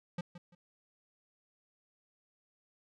square tone with echo, 175.1 Hz, F3, 5 cents sharp, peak -35 dBFS, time 0.18-0.21 s, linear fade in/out 5 ms, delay 170 ms, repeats 2, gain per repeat -12 dB, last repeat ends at 0.55 s, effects low-pass 5000 Hz 12 dB/octave

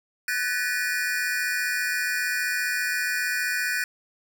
square tone cluster, 1498 / 1657 / 1752 / 1919 / 2438 Hz, F#6 / G#6 / A6 / A#6 / D#7, +21 / -4 / -8 / +50 / -36 cents, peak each -29 / -36 / -30 / -34 / -33 dBFS, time 0.28-3.84 s, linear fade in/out 2 ms, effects none

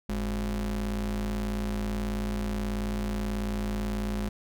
square ring-modulated tone, 78.6 Hz, D#2, 18 cents sharp, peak -26 dBFS, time 0.09-4.29 s, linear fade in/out 5 ms, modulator 128 Hz, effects none

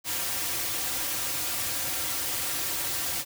white noise with comb filter, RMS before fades -30 dBFS, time 0.04-3.25 s, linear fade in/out 50 ms, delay 4.7 ms, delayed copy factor -0.95, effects none

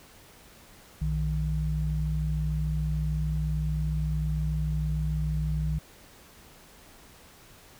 sine tone pair together, 61 / 154.47 Hz, B1 / D#3, -21 / -12 cents, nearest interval octave + major third, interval 1609 cents, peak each -28 dBFS, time 1.01-5.79 s, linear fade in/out 10 ms, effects pink hiss -53 dBFS RMS until 7.79 s

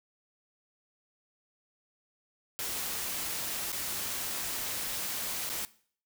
white noise with dropouts, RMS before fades -35 dBFS, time 2.59-5.65 s, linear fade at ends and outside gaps 0 ms, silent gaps 3.719-3.728 / 5.493-5.499 s, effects noise-tail reverb RT60 0.5 s tail -19 dB re dry

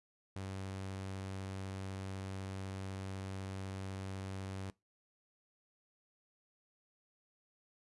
sawtooth tone, 96 Hz, G2, 36 cents flat, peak -37 dBFS, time 0.36-4.7 s, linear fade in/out 0 ms, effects noise-tail reverb RT60 0.2 s tail -22 dB re dry + resampled to 24000 Hz

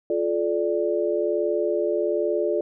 sine chord, D minor, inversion first, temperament equal with one note detuned, 349.2 / 430.4 / 587.3 Hz, F4 / A4 / D5, 0 / -38 / 0 cents, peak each -25 dBFS, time 0.1-2.61 s, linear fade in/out 2 ms, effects none

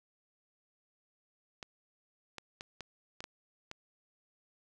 clicks, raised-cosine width 0.2 ms, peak -25 dBFS, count 7, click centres 1.628 / 2.383 / 2.609 / 2.807 / 3.205 / 3.241 / 3.714 s, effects none

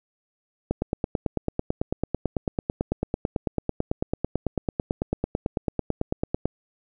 click train, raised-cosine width 2 ms, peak -10 dBFS, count 53, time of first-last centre 0.71-6.456 s, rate 9.05 Hz, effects none

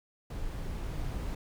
brown noise with level ramp, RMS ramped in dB -37 to -34 dBFS, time 0.3-1.35 s, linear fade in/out 5 ms, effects none

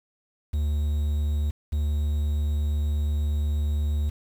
triangle tone pair in turn, 74.3 / 74.3 Hz, D2 / D2, +21 / +21 cents, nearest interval unison, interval 0 cents, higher neither, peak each -20 dBFS, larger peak neither, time 0.53-1.51 / 1.72-4.1 s, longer second, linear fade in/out 10 ms, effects 8-bit

